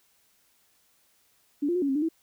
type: tone with pitch steps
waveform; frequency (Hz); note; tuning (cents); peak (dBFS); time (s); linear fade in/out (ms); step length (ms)
sine; 288.4 / 347.8 / 361.6 / 280.7 / 268.2 / 297.7 / 324.8; D4 / F4 / F#4 / C#4 / C4 / D4 / E4; -31 / -7 / -40 / +22 / +43 / +24 / -26; -23; 1.62-2.089; 10; 67
effects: white hiss -66 dBFS RMS until 2.22 s